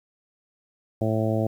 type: harmonic tone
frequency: 110 Hz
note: A2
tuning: in tune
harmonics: 1 / 2 / 3 / 4 / 5 / 6 / 7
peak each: -25 / -28 / -29 / -33 / -29 / -30 / -38 dBFS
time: 1.01-1.47 s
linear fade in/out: 5 ms
effects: 9-bit